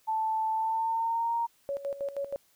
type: tone with pitch glide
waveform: sine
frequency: 880 to 931.3 Hz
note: A5 to A#5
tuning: 0 to -2 cents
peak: -26 dBFS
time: 0.07-1.47 s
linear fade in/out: 20 ms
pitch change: +98 cents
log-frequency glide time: 0.52-1.34 s
type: tone with tremolo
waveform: sine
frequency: 559 Hz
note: C#5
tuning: 14 cents sharp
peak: -29 dBFS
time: 1.69-2.36 s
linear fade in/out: 0 ms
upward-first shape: square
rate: 6.3 Hz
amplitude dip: 75%
effects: white hiss -66 dBFS RMS until 2.55 s